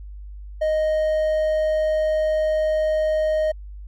triangle tone, 622 Hz, D#5, 1 cent flat, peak -16 dBFS, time 0.61-3.52 s, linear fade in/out 10 ms, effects added 50 Hz sine -34 dBFS peak until 3.87 s

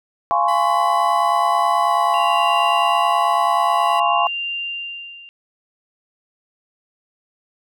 sine chord, Db major seventh, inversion first, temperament just, 693 / 831.5 / 1039.4 / 1108.7 Hz, F5 / Ab5 / C6 / Db6, -14 / +2 / -12 / 0 cents, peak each -20 dBFS, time 0.31-4.27 s, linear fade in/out 0 ms
15% pulse tone with pitch glide, 996 to 987.4 Hz, B5 to B5, +14 to -1 cents, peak -23 dBFS, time 0.48-4 s, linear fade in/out 5 ms, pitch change -15 cents, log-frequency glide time 1.85-1.92 s
sine tone with tremolo, 2787 Hz, F7, 4 cents flat, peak -22 dBFS, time 2.14-5.29 s, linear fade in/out 0 ms, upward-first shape sine, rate 0.55 Hz, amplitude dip 85%
effects none

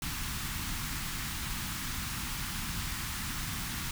pink band-stop noise, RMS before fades -36 dBFS, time 0.02-3.91 s, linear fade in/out 2 ms, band 260 to 1000 Hz, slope 24 dB/octave, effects none

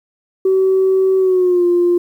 sine tone with pitch glide, 380 to 350.5 Hz, F#4 to F4, +46 to +6 cents, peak -9 dBFS, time 0.45-1.98 s, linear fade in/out 5 ms, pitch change -140 cents, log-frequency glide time 1.18-1.65 s, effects tanh soft clip ceiling -6 dBFS + 8-bit

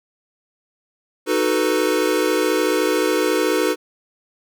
square chord, B dominant seventh, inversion first, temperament equal, 311.1 / 370 / 440 / 493.9 Hz, D#4 / F#4 / A4 / B4, 0 / 0 / 0 / 0 cents, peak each -23 dBFS, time 1.26-3.76 s, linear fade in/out 50 ms, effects none

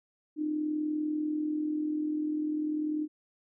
sine tone with amplitude modulation, 304.1 Hz, D#4, 40 cents flat, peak -26 dBFS, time 0.36-3.08 s, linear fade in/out 50 ms, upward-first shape sine, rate 40.3 Hz, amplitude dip 50%, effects none

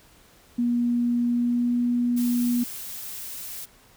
sine tone with pitch glide, 240 to 242.1 Hz, B3 to B3, -49 to -34 cents, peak -20 dBFS, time 0.58-2.64 s, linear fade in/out 10 ms, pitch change +15 cents, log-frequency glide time 1.29-1.75 s
blue noise, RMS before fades -36 dBFS, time 2.16-3.66 s, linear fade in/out 20 ms
effects pink hiss -55 dBFS RMS until 3.96 s

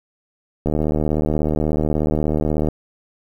click train, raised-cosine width 2 ms, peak -7 dBFS, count 156, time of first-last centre 0.66-2.686 s, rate 76.5 Hz, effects 8-bit

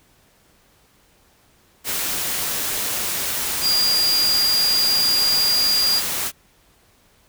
sine tone in noise, 4812 Hz, D8, 41 cents sharp, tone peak -16 dBFS, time 3.61-6.02 s, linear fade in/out 50 ms, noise white, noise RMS -24 dBFS, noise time 1.84-6.32 s, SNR +5 dB, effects pink hiss -57 dBFS RMS until 7.28 s

